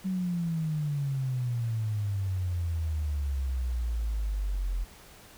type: exponential sweep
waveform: sine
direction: down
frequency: 191.2 to 42.92 Hz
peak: -27 dBFS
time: 0.04-4.85 s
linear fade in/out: 20 ms
effects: pink hiss -52 dBFS RMS until 5.37 s